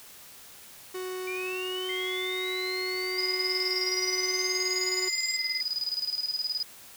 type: tone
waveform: 45% pulse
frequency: 370 Hz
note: F#4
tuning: in tune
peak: -33 dBFS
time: 0.94-5.09 s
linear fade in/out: 10 ms
type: linear sweep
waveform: sine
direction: up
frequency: 2339 to 7459 Hz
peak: -34 dBFS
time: 1.27-5.37 s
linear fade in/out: 5 ms
type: tone with pitch glide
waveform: sine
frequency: 2093 to 2058 Hz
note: C7 to C7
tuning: 0 to -29 cents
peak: -33 dBFS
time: 1.89-5.61 s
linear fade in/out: 2 ms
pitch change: -29 cents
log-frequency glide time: 4-5.48 s
type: tone with tremolo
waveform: sine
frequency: 4964 Hz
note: D#8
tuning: 5 cents flat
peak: -26 dBFS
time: 3.18-6.63 s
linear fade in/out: 5 ms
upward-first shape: square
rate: 19 Hz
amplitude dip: 70%
effects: white hiss -49 dBFS RMS until 6.96 s